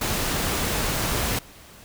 pink noise, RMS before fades -25 dBFS, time 0.01-1.39 s, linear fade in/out 5 ms, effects pink hiss -47 dBFS RMS until 1.84 s

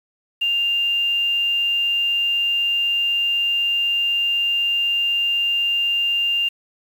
sine tone with quantisation, 2796 Hz, F7, 1 cent sharp, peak -17 dBFS, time 0.41-6.49 s, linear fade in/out 10 ms, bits 7, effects none

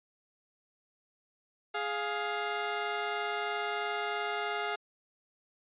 15% pulse tone pair together, 416.6 / 702 Hz, G#4 / F5, +5 / +9 cents, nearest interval major sixth, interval 904 cents, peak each -28 dBFS, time 1.74-4.76 s, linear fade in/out 10 ms, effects resampled to 8000 Hz

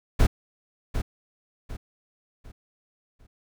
brown noise with echo, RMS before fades -17 dBFS, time 0.19-0.27 s, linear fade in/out 10 ms, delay 750 ms, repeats 4, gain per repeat -9 dB, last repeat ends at 3.27 s, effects none

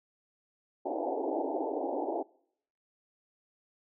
pink band-pass noise, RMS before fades -33 dBFS, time 0.85-2.23 s, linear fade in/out 10 ms, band 270 to 880 Hz, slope 96 dB/octave, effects noise-tail reverb RT60 0.7 s tail -25 dB re dry

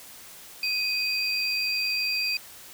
triangle tone pair together, 2502 / 4723 Hz, D#7 / D8, +9 / +9 cents, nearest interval major seventh, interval 1100 cents, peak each -26 dBFS, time 0.63-2.37 s, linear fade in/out 2 ms, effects white hiss -46 dBFS RMS until 2.73 s

